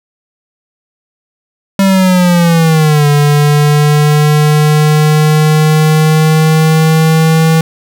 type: linear two-way sweep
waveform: square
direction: down then up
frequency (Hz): 196.4 to 145.7 to 161.4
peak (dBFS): -6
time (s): 1.79-7.61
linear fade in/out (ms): 2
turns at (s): 3.07
effects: none